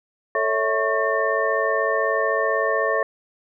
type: tone cluster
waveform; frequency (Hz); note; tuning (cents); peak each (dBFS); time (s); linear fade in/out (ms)
sine; 442.3 / 556 / 652 / 1099 / 1802; A4 / C#5 / E5 / C#6 / A6; +9 / +5 / -19 / -15 / +41; -25; 0.35-3.03; 2
effects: none